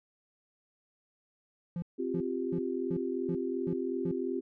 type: tone bursts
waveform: triangle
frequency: 172 Hz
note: F3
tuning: 26 cents flat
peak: -30 dBFS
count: 7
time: 1.76-4.114 s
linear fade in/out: 2 ms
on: 62 ms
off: 320 ms
type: chord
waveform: sine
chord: C suspended fourth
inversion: none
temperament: equal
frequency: 261.6 / 349.2 / 392 Hz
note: C4 / F4 / G4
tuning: 0 / 0 / 0 cents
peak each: -35 dBFS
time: 1.98-4.41 s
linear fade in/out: 20 ms
effects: none